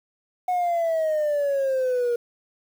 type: exponential sweep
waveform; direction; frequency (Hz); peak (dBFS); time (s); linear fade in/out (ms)
sine; down; 733 to 472.4; -18; 0.48-2.16; 5
effects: tanh soft clip ceiling -19 dBFS + 8-bit